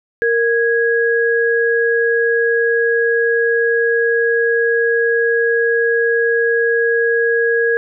sine tone pair together, 464.5 / 1655.3 Hz, A#4 / G#6, -6 / -6 cents, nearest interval octave + minor seventh, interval 2200 cents, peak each -14 / -16 dBFS, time 0.22-7.77 s, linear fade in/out 0 ms, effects none

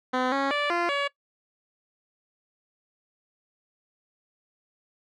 10% pulse tone with pitch steps, 254.6 / 275.1 / 583 / 345.6 / 566 Hz, C4 / C#4 / D5 / F4 / C#5, -47 / -13 / -13 / -18 / +36 cents, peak -15 dBFS, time 0.13-1.08 s, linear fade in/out 10 ms, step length 190 ms, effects noise-tail reverb RT60 0.1 s tail -20 dB re dry + low-pass 3000 Hz 12 dB/octave

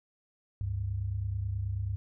sine tone pair together, 70.71 / 100 Hz, C#2 / G2, +35 / +35 cents, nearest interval tritone, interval 600 cents, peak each -36 / -31 dBFS, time 0.61-1.96 s, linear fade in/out 0 ms, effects none

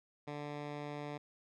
10% pulse tone with low-pass filter, 146.83 Hz, D3, in tune, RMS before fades -43 dBFS, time 0.27-1.18 s, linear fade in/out 10 ms, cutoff 3900 Hz, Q 0.59, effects none

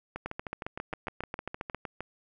two click trains, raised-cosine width 0.5 ms, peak -21 / -19 dBFS, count 13 / 12, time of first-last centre 0.16-2.006 / 0.26-1.746 s, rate 6.5 / 7.4 Hz, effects none

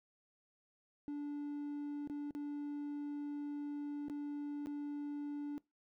triangle tone with dropouts, 290.7 Hz, D4, 18 cents flat, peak -36 dBFS, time 1.08-5.58 s, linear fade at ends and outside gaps 0 ms, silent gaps 2.074-2.098 / 2.308-2.35 / 4.083-4.098 / 4.66-4.67 s, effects noise-tail reverb RT60 0.2 s tail -23 dB re dry + tanh soft clip ceiling -33 dBFS

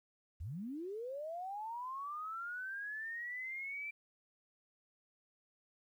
sine linear sweep, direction up, 65.41 to 2349 Hz, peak -40 dBFS, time 0.4-3.91 s, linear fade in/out 10 ms, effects 12-bit

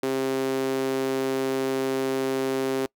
sawtooth tone with high-pass filter, 133.1 Hz, C3, 30 cents sharp, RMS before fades -26 dBFS, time 0.03-2.86 s, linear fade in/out 2 ms, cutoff 340 Hz, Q 4.8, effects noise-tail reverb RT60 0.1 s tail -24 dB re dry

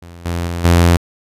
sawtooth tone with level steps, 85.9 Hz, F2, 28 cents flat, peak -30 / -14 / -16 / -4 dBFS, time 0.02-0.97 s, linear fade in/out 5 ms, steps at 0.25 / 0.47 / 0.64 s, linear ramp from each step 10 ms, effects resampled to 32000 Hz

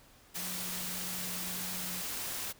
sine tone in noise, 181.2 Hz, F#3, 36 cents flat, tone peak -45 dBFS, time 0.36-2.02 s, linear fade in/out 20 ms, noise white, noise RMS -38 dBFS, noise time 0.34-2.53 s, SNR -10 dB, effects pink hiss -60 dBFS RMS until 2.59 s

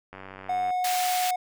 click train, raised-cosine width 0.5 ms, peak -26 dBFS, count 56, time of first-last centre 0.13-0.705 s, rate 95.7 Hz
triangle tone, 730 Hz, F#5, 24 cents flat, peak -22 dBFS, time 0.49-1.36 s, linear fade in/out 5 ms
pink high-pass noise, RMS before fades -31 dBFS, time 0.84-1.31 s, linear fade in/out 5 ms, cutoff 1900 Hz, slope 12 dB/octave
effects none

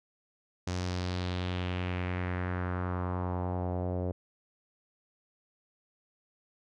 sawtooth tone with low-pass filter sweep, 90.3 Hz, F#2, 42 cents flat, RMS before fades -33 dBFS, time 0.67-4.12 s, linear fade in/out 5 ms, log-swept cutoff 6200 to 540 Hz, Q 2.4, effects none

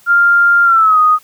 sine tone with pitch glide, 1396.9 to 1244.5 Hz, F6 to D#6, 0 to 0 cents, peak -6 dBFS, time 0.06-1.19 s, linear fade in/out 50 ms, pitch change -200 cents, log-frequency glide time 0.64-0.99 s, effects white hiss -47 dBFS RMS until 1.23 s

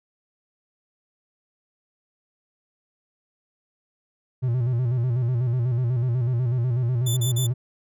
triangle tone with vibrato, 122.6 Hz, B2, 12 cents flat, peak -18 dBFS, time 4.42-7.54 s, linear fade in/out 20 ms, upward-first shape square, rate 8.1 Hz, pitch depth 77 cents each way
15% pulse tone bursts, 3513 Hz, A7, 3 cents flat, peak -20 dBFS, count 3, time 7.06-7.47 s, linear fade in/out 10 ms, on 110 ms, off 40 ms
effects none

